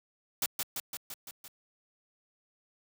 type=noise with echo; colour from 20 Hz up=white; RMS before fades=-30 dBFS; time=0.42-0.46 s; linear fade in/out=2 ms; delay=170 ms; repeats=6; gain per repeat=-3 dB; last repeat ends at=1.48 s; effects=high-pass 100 Hz 12 dB/octave